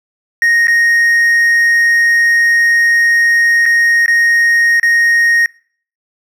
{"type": "tone with dropouts", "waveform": "triangle", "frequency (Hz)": 1864.7, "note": "A#6", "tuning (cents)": 0, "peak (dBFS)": -6, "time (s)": [0.42, 5.46], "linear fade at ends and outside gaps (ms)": 1, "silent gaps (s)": [[0.671, 0.681], [3.656, 3.661], [4.061, 4.08], [4.798, 4.83]], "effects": ["noise-tail reverb RT60 0.5 s tail -24 dB re dry"]}